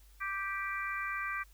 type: harmonic tone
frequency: 392 Hz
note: G4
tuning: in tune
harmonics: 3 / 4 / 5 / 6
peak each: -38 / -39 / -40 / -41 dBFS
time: 0.2-1.44 s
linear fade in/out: 20 ms
effects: added 50 Hz sine -56 dBFS peak until 1.53 s + white hiss -66 dBFS RMS until 1.53 s